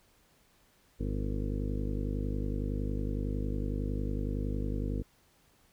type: harmonic tone with a mistuned harmonic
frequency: 50.9 Hz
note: G#1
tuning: 34 cents flat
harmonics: 1 / 2 / 3 / 4 / 5 / 6 / 7 / 8 / 9 / 10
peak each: -33 / -37 / -41 / -42 / -39 / -45 / -46 / -51 / -44 / -51 dBFS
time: 0.99-5.03 s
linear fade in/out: 20 ms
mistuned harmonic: 7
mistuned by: -57 cents
effects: pink hiss -66 dBFS RMS until 5.72 s